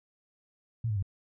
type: tone with pitch steps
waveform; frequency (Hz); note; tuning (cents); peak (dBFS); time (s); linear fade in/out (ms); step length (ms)
sine; 114.9 / 105.36 / 96.62; A#2 / G#2 / G2; -25 / +25 / -25; -27; 0.84-1.026; 5; 62
effects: none